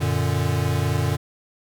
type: chord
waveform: square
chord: Gb augmented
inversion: none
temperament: equal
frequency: 92.5 / 116.54 / 146.83 Hz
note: Gb2 / Bb2 / D3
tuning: 0 / 0 / 0 cents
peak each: -25 dBFS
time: 0-1.17 s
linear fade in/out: 20 ms
effects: none